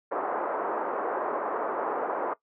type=band-pass noise; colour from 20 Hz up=pink; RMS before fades=-30 dBFS; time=0.11-2.34 s; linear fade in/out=10 ms; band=390 to 1300 Hz; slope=24 dB/octave; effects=noise-tail reverb RT60 0.1 s tail -19 dB re dry + low-pass 2000 Hz 12 dB/octave